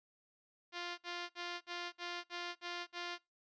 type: tone bursts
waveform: 5% pulse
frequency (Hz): 349.5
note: F4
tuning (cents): +1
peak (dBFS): -29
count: 8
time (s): 0.72-3.185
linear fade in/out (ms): 50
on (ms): 260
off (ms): 55
effects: noise-tail reverb RT60 0.2 s tail -21 dB re dry + resampled to 16000 Hz